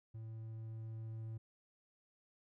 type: tone with level ramp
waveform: triangle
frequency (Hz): 111.6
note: A2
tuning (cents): +25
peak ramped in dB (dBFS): -43 to -40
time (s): 0.14-1.38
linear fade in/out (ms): 10
effects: none